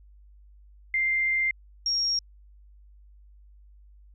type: tone pair in turn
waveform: sine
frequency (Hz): 2095 / 5578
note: C7 / F8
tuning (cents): +2 / -3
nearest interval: octave + perfect fourth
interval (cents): 1695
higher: second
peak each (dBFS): -22 / -23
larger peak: first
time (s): 0.94-1.51 / 1.86-2.19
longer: first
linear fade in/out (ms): 2
effects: added 50 Hz sine -50 dBFS peak until 4.14 s